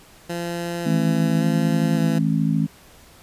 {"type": "tone with vibrato", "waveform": "15% pulse", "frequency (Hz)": 169.8, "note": "F3", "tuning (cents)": -48, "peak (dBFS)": -19, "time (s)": [0.29, 2.19], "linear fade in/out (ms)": 10, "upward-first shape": "square", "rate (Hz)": 0.89, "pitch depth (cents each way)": 19}
{"type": "harmonic tone", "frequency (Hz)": 53.6, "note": "A1", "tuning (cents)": -45, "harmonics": [3, 4, 5], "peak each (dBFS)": [-20, -22, -24], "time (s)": [0.85, 2.67], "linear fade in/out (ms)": 20}
{"effects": ["pink hiss -49 dBFS RMS until 3.22 s", "resampled to 32000 Hz"]}